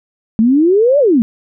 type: exponential two-way sweep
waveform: sine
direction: up then down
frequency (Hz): 212.9 to 600 to 212.9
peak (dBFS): -7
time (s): 0.39-1.22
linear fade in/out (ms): 0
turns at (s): 0.99
effects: none